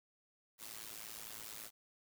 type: noise with amplitude modulation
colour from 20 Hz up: white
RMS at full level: -45 dBFS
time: 0.58-1.71 s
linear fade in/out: 50 ms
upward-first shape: sine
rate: 109 Hz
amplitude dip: 90%
effects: none